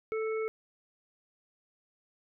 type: harmonic tone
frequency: 440 Hz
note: A4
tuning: in tune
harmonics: 1 / 3 / 5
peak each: -30 / -42 / -43 dBFS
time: 0.12-0.48 s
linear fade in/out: 0 ms
effects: none